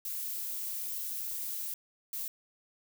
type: noise bursts at uneven times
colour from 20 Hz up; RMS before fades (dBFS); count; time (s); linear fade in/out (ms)
violet; -37; 2; 0.05-1.74 / 2.13-2.28; 2
effects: none